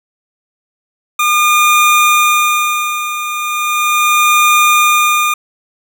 25% pulse tone with tremolo, 1212 Hz, D#6, 46 cents flat, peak -3 dBFS, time 1.19-5.34 s, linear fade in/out 5 ms, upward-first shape sine, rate 0.37 Hz, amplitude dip 70%, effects none

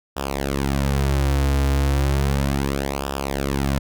sawtooth tone with flanger, 69 Hz, C#2, 7 cents flat, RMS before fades -21 dBFS, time 0.16-3.79 s, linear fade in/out 10 ms, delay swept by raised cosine 0.47 to 5.37 ms, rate 0.34 Hz, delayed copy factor -0.8, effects none

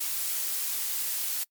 blue noise, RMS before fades -30 dBFS, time 0-1.44 s, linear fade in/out 10 ms, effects noise-tail reverb RT60 0.1 s tail -24 dB re dry + MP3 96 kbps

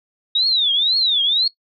sine tone with vibrato, 3729 Hz, A#7, in tune, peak -14 dBFS, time 0.35-1.48 s, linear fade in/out 5 ms, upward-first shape triangle, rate 2 Hz, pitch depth 270 cents each way, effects noise-tail reverb RT60 0.1 s tail -18 dB re dry

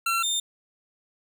25% pulse tone pair in turn, 1356 / 3620 Hz, E6 / A7, +49 / +48 cents, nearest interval octave + perfect fourth, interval 1699 cents, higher second, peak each -19 / -20 dBFS, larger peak first, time 0.06-0.23 / 0.23-0.4 s, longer neither, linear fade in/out 5 ms, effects none

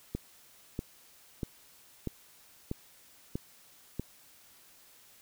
click train, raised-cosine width 3 ms, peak -20 dBFS, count 7, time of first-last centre 0.15-3.996 s, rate 1.56 Hz, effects white hiss -59 dBFS RMS until 5.21 s

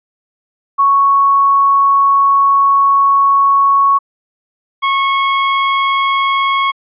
sine / sawtooth tone pair in turn, 1108.7 / 1095.3 Hz, C#6 / C#6, 0 / -21 cents, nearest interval unison, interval 21 cents, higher first, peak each -7 dBFS, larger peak neither, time 0.78-3.99 / 4.82-6.72 s, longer first, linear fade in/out 20 ms, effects resampled to 8000 Hz

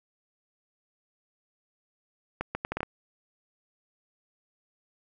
accelerating click train, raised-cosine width 0.5 ms, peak -15 dBFS, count 7, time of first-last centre 2.41-2.831 s, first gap 140 ms, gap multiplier 0.71, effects none

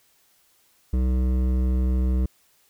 sine tone with hard clipping, 63.4 Hz, B1, 46 cents sharp, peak -21 dBFS, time 0.93-2.26 s, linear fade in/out 5 ms, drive 12 dB, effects white hiss -62 dBFS RMS until 2.69 s

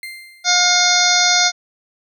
35% pulse tone with exponential decay, 2093 Hz, C7, in tune, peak -25 dBFS, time 0.03-0.82 s, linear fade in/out 1 ms, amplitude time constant 170 ms
harmonic tone, 715 Hz, F5, 41 cents sharp, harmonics 1 / 2 / 3 / 5 / 6 / 7 / 8 / 9, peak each -20 / -20 / -20 / -20 / -20 / -20 / -20 / -20 dBFS, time 0.44-1.52 s, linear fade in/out 50 ms
effects none

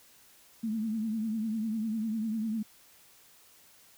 sine tone with vibrato, 220 Hz, A3, in tune, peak -29 dBFS, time 0.63-2.63 s, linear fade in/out 10 ms, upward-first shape triangle, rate 10 Hz, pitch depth 87 cents each way, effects white hiss -59 dBFS RMS until 3.97 s

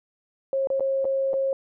sine tone with dropouts, 540 Hz, C#5, 45 cents flat, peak -21 dBFS, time 0.53-1.53 s, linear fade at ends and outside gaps 1 ms, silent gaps 0.672-0.702 / 0.797-0.806 / 1.045-1.052 / 1.333-1.339 s, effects none

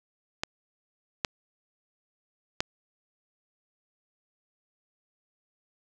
clicks, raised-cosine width 0.2 ms, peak -11 / -8 / -8 dBFS, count 3, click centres 0.435 / 1.248 / 2.605 s, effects none

